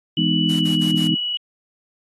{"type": "chord", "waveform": "sine", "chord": "E major seventh", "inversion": "none", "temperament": "just", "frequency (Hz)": [164.81, 206, 247.2, 309], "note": ["E3", "G#3", "B3", "D#4"], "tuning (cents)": [0, -14, 2, -12], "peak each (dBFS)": [-21, -23, -24, -23], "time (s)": [0.17, 1.15], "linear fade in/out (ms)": 10}
{"type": "tone with pitch glide", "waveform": "sine", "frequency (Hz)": [2960, 2934], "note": ["F#7", "F#7"], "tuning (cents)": [0, -15], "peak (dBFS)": -21, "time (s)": [0.17, 1.37], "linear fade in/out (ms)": 2, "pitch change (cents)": -15, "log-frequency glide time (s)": [0.6, 0.67]}
{"type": "noise bursts", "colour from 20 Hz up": "white", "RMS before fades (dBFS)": -35, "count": 4, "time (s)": [0.49, 1.077], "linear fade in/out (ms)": 10, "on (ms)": 110, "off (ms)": 49}
{"effects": ["AAC 32 kbps"]}